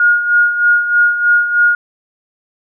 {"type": "tone with tremolo", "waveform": "sine", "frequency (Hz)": 1432, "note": "F6", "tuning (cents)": 43, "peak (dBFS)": -6, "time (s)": [0, 1.75], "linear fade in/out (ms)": 2, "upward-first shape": "sine", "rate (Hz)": 3.2, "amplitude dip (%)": 65, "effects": []}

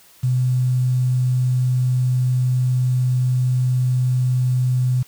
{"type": "tone with quantisation", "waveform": "sine", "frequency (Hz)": 126.5, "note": "B2", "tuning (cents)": 42, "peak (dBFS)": -15, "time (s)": [0.23, 5.03], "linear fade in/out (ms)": 10, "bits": 7, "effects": ["white hiss -50 dBFS RMS until 5.07 s"]}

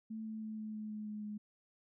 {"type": "tone with pitch steps", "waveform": "sine", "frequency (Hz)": [220.3, 218.8, 217.3, 215.8, 214.3, 212.8, 211.3, 209.9], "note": ["A3", "A3", "A3", "A3", "A3", "G#3", "G#3", "G#3"], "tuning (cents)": [2, -9, -21, -33, -45, 42, 30, 19], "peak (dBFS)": -40, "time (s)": [0.1, 1.38], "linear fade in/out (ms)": 10, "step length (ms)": 160, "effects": []}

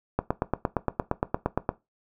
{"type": "click train", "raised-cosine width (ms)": 1, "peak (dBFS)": -9, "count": 14, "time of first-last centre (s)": [0.19, 1.691], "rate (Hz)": 8.66, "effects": ["noise-tail reverb RT60 0.2 s tail -17 dB re dry"]}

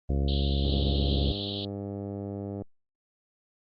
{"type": "harmonic tone", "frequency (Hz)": 69.3, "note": "C#2", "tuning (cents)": 0, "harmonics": [1, 2, 3, 4, 5, 6, 7, 8, 10], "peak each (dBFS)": [-25, -31, -35, -37, -39, -41, -42, -43, -45], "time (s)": [0.09, 1.32], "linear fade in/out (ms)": 5}
{"type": "band-pass noise", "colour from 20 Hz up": "white", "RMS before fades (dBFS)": -37, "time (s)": [0.28, 1.65], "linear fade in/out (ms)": 2, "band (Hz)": [3000, 4200], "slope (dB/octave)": 96}
{"type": "click train", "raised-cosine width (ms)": 2, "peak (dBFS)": -23, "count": 198, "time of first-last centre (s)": [0.65, 2.62], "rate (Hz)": 100}
{"effects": ["Opus 24 kbps"]}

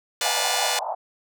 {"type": "chord", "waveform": "5% pulse", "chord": "B diminished seventh", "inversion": "none", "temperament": "just", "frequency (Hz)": [493.9, 592.7, 711.2, 853.4], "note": ["B4", "D5", "F5", "Ab5"], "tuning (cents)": [0, 16, 31, 47], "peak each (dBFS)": -17, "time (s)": [0.21, 0.79], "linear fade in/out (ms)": 2}
{"type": "band-pass noise", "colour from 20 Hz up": "white", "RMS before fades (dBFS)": -29, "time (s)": [0.24, 0.95], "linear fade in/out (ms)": 10, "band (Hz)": [650, 920], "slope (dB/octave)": 48}
{"effects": []}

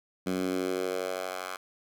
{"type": "tone with high-pass filter sweep", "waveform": "10% pulse", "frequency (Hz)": 92.5, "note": "F#2", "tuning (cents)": 0, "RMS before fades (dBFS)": -32, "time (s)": [0.26, 1.57], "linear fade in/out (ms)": 10, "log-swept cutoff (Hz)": [200, 1000], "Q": 2.2, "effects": []}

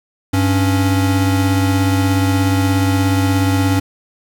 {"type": "tone pair together", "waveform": "square", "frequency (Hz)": [98, 277.2], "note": ["G2", "C#4"], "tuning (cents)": [0, 0], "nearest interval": "octave + tritone", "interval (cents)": 1800, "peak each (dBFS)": [-15, -17], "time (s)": [0.33, 3.8], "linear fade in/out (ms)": 10, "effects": ["7-bit"]}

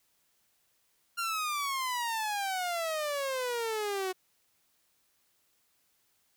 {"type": "exponential sweep", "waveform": "sawtooth", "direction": "down", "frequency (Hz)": [1400, 366.8], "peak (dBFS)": -27, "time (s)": [1.17, 4.13], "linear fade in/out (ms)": 20, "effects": ["white hiss -72 dBFS RMS until 6.36 s"]}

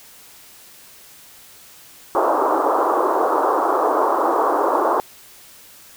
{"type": "band-pass noise", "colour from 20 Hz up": "white", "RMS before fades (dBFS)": -18, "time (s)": [2.15, 5], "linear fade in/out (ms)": 0, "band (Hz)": [310, 1200], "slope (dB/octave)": 48, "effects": ["white hiss -45 dBFS RMS until 5.96 s"]}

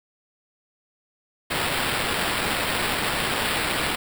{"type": "noise with sample-and-hold", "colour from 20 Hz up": "white", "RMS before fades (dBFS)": -25, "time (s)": [1.5, 3.96], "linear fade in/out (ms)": 10, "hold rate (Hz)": 6300, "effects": []}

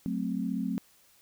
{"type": "chord", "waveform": "sine", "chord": "F# diminished", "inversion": "none", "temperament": "equal", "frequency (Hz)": [185, 220, 261.6], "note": ["F#3", "A3", "C4"], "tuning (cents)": [0, 0, 0], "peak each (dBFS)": -33, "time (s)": [0.06, 0.78], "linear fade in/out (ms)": 0, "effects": ["white hiss -62 dBFS RMS until 1.21 s"]}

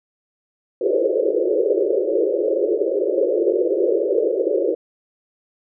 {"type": "band-pass noise", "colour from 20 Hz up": "pink", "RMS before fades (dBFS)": -19, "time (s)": [0.81, 4.75], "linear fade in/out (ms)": 5, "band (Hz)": [340, 570], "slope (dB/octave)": 96, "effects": []}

